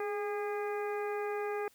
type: harmonic tone with a mistuned harmonic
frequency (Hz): 407.7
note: G#4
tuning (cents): -32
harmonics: 1 / 2 / 3 / 4 / 5 / 6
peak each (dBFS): -34 / -40 / -44 / -46 / -48 / -50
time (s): 0-1.68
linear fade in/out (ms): 2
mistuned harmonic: 1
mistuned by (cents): +41
effects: white hiss -65 dBFS RMS until 1.74 s